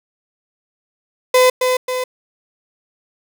35% pulse tone with echo, 507 Hz, B4, 45 cents sharp, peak -7 dBFS, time 1.34-1.5 s, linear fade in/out 5 ms, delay 270 ms, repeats 2, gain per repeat -5 dB, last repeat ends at 2.04 s, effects none

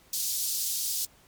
pink high-pass noise, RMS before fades -30 dBFS, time 0.13-1.05 s, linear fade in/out 2 ms, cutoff 4600 Hz, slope 24 dB/octave, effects pink hiss -59 dBFS RMS until 1.27 s + MP3 96 kbps

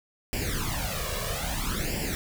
pink noise with flanger, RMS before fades -30 dBFS, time 0.33-2.15 s, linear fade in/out 0 ms, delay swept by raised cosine 0.39 to 1.79 ms, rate 0.61 Hz, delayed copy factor +0.8, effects none

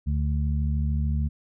harmonic tone, 73.42 Hz, D2, in tune, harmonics 1 / 2 / 3, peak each -23 / -29 / -33 dBFS, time 0.06-1.29 s, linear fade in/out 20 ms, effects none

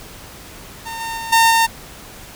sawtooth tone with level steps, 911 Hz, A#5, 40 cents flat, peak -23 / -20 / -22 / -6 / -8 dBFS, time 0.85-1.67 s, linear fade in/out 20 ms, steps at 1 / 1.17 / 1.32 / 1.5 s, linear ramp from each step 10 ms, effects pink hiss -38 dBFS RMS until 2.35 s

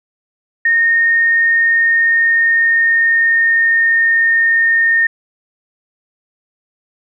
sine tone with pitch glide, 1842 to 1831.4 Hz, A#6 to A#6, -21 to -31 cents, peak -9 dBFS, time 0.65-5.07 s, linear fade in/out 5 ms, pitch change -10 cents, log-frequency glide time 1.15-4.18 s, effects none

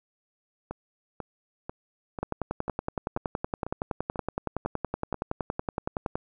two click trains, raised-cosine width 1 ms, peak -20 / -14 dBFS, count 10 / 43, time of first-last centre 0.71-5.143 / 2.23-6.155 s, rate 2.03 / 10.7 Hz, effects none

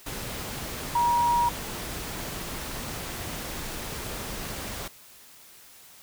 sine tone in noise, 952 Hz, A#5, 36 cents sharp, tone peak -20 dBFS, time 0.95-1.49 s, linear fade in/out 5 ms, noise pink, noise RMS -35 dBFS, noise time 0.06-4.88 s, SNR +12 dB, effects white hiss -51 dBFS RMS until 6.02 s

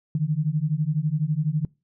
sine beating tone pair, 146.83 / 158.83 Hz, D3 / D#3, 0 / +36 cents, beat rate 12 Hz, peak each -24 dBFS, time 0.15-1.65 s, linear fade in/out 2 ms, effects noise-tail reverb RT60 0.3 s tail -25 dB re dry

